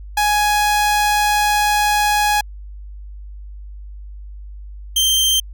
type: tone pair in turn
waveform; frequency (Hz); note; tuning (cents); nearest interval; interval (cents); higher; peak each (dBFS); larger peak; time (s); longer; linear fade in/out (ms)
sawtooth; 834 / 3143; G#5 / G7; +7 / +4; octave + major seventh; 2297; second; -10; neither; 0.17-2.41 / 4.96-5.4; first; 5
effects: added 50 Hz sine -31 dBFS peak until 5.53 s